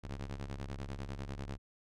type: ring-modulated tone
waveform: sawtooth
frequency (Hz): 69.3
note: C#2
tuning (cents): 0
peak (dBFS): -33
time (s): 0.03-1.58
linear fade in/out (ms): 20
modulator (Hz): 29.6
effects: low-pass 7000 Hz 12 dB/octave